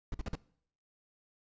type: noise bursts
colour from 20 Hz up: brown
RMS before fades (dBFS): -35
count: 4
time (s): 0.12-0.354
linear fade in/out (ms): 2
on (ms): 24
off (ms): 46
effects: noise-tail reverb RT60 0.6 s tail -21 dB re dry + resampled to 16000 Hz